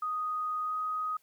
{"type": "tone with pitch glide", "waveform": "sine", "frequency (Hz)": [1244.5, 1253.2], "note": ["D#6", "D#6"], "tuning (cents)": [0, 12], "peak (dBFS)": -30, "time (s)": [0.02, 1.17], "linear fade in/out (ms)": 5, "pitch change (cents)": 12, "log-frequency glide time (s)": [0.64, 0.75], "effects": ["white hiss -69 dBFS RMS until 1.22 s"]}